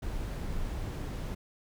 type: noise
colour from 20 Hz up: brown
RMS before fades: -35 dBFS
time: 0.02-1.35 s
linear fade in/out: 10 ms
effects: none